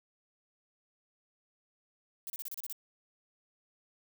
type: noise bursts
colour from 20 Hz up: violet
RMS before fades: -40 dBFS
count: 8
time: 2.27-2.726 s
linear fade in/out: 0 ms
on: 29 ms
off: 32 ms
effects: none